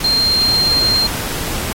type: tone in noise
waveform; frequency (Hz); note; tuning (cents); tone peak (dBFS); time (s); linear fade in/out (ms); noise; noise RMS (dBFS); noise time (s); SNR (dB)
sine; 4186; C8; 0; -12; 0.04-1.07; 5; pink; -23; 0-1.73; +8
effects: AAC 48 kbps